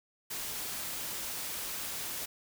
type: noise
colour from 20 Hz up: white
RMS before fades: -38 dBFS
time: 0.3-2.26 s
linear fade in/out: 10 ms
effects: none